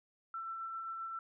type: tone with tremolo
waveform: sine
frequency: 1339 Hz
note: E6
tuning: 27 cents sharp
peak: -38 dBFS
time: 0.34-1.19 s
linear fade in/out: 2 ms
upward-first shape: sine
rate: 7.6 Hz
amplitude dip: 25%
effects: none